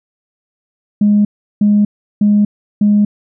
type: tone bursts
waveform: sine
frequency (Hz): 207.2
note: G#3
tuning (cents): -4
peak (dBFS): -6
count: 4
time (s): 1.01-3.05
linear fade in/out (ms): 5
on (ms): 240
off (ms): 360
effects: tanh soft clip ceiling -3 dBFS